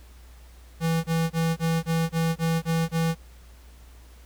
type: tone bursts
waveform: square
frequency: 164.2 Hz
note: E3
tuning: 6 cents flat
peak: -22 dBFS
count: 9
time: 0.8-3.152 s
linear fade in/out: 50 ms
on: 240 ms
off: 24 ms
effects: added 60 Hz sine -46 dBFS peak until 4.25 s + pink hiss -56 dBFS RMS until 4.25 s